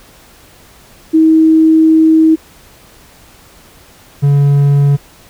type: tone pair in turn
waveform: sine / triangle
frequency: 318.8 / 142.01 Hz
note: D#4 / C#3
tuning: +42 / +42 cents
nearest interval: octave + major second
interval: 1400 cents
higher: first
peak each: -4 dBFS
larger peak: neither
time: 1.13-2.36 / 4.22-4.97 s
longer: first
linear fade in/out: 20 ms
effects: pink hiss -42 dBFS RMS until 5.29 s